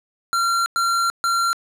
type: tone bursts at uneven times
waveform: square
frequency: 1372 Hz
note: F6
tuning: 31 cents flat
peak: -18 dBFS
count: 3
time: 0.33-0.66 / 0.76-1.1 / 1.24-1.53 s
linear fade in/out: 0 ms
effects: low-pass 12000 Hz 12 dB/octave